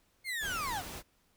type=linear sweep; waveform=35% pulse; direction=down; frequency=2187 to 660 Hz; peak=-32 dBFS; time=0.24-0.83 s; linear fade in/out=50 ms
type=noise; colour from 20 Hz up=pink; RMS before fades=-43 dBFS; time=0.4-1.03 s; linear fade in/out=50 ms
effects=pink hiss -71 dBFS RMS until 1.36 s